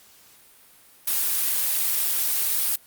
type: noise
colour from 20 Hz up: blue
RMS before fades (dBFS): -23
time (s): 1.07-2.76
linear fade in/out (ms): 5
effects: white hiss -53 dBFS RMS until 2.86 s + Opus 48 kbps